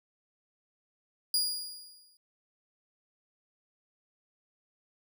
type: tone with exponential decay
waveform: sawtooth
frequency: 4864 Hz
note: D#8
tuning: 40 cents flat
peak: -21 dBFS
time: 1.34-2.17 s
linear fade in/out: 2 ms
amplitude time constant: 180 ms
effects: none